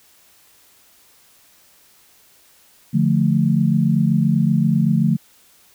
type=chord; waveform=sine; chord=D minor; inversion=none; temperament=equal; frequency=146.83 / 174.61 / 220 Hz; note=D3 / F3 / A3; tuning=0 / 0 / 0 cents; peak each=-18 dBFS; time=2.93-5.17 s; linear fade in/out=20 ms; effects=white hiss -53 dBFS RMS until 5.74 s